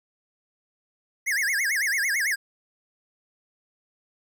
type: tone with vibrato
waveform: square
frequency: 1879 Hz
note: A#6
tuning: 13 cents sharp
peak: -23 dBFS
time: 1.26-2.36 s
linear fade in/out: 20 ms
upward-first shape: sine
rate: 9 Hz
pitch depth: 280 cents each way
effects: none